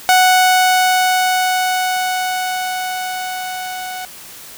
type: tone with level ramp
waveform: sawtooth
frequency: 740 Hz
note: F#5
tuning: in tune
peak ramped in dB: -4 to -21 dBFS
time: 0.09-4.05 s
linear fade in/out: 0 ms
effects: white hiss -36 dBFS RMS until 4.57 s